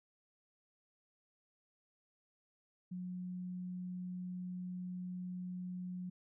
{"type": "tone", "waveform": "sine", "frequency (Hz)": 181.1, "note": "F#3", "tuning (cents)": -37, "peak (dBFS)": -40, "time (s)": [2.91, 6.1], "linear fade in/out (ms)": 10, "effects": []}